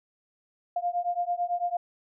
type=beating tone pair; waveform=sine; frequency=698.5 / 707.5 Hz; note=F5 / F5; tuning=0 / +22 cents; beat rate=9 Hz; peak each=-29 dBFS; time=0.76-1.77 s; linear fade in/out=5 ms; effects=none